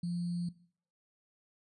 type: tone with sample-and-hold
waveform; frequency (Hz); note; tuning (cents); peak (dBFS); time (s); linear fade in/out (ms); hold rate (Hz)
sine; 174; F3; -6; -32; 0.03-0.49; 5; 4410
effects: noise-tail reverb RT60 0.5 s tail -18 dB re dry + resampled to 24000 Hz